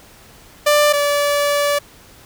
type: tone pair in turn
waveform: sawtooth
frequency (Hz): 591 / 577.8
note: D5 / D5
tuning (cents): +11 / -28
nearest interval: unison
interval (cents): 39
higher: first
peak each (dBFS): -7 / -11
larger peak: first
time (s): 0.66-0.93 / 0.93-1.79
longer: second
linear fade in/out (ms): 10
effects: pink hiss -45 dBFS RMS until 2.25 s